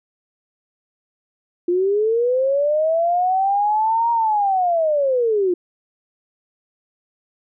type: linear two-way sweep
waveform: sine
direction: up then down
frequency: 344.5 to 942 to 344.5 Hz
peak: -15 dBFS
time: 1.68-5.54 s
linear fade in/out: 5 ms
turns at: 4.11 s
effects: none